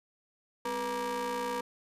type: ring-modulated tone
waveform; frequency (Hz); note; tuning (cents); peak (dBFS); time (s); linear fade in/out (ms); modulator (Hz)
35% pulse; 229.4; A#3; -28; -27; 0.65-1.61; 5; 718
effects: resampled to 32000 Hz